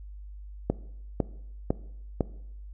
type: click train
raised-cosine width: 2 ms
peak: -10 dBFS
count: 4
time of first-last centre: 0.7-2.208 s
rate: 1.99 Hz
effects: noise-tail reverb RT60 0.8 s tail -19 dB re dry + added 50 Hz sine -40 dBFS peak until 2.73 s